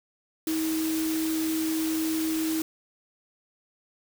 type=tone in noise; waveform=sine; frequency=318.7 Hz; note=D#4; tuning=42 cents sharp; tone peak=-25 dBFS; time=0.47-2.62 s; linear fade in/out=2 ms; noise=white; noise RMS=-35 dBFS; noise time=0.47-2.62 s; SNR=+7 dB; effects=none